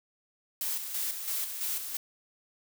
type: noise with tremolo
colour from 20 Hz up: blue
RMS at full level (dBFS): -32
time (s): 0.61-1.97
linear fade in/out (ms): 2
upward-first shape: square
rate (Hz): 3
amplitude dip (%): 50
effects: none